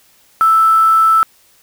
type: tone with quantisation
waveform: sine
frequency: 1319 Hz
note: E6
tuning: 1 cent sharp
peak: -7 dBFS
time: 0.41-1.23 s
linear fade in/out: 0 ms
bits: 5
effects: white hiss -51 dBFS RMS until 1.62 s